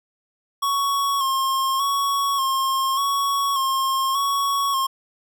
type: tone with vibrato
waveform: square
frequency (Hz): 1092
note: C#6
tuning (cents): -26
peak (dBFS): -20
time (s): 0.62-4.87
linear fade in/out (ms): 10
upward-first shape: square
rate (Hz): 0.85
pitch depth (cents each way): 36
effects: none